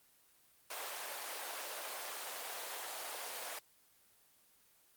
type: high-pass noise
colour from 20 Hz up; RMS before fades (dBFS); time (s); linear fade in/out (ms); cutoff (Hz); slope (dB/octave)
pink; -43; 0.7-3.59; 5; 520; 24
effects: white hiss -68 dBFS RMS until 4.96 s + Opus 24 kbps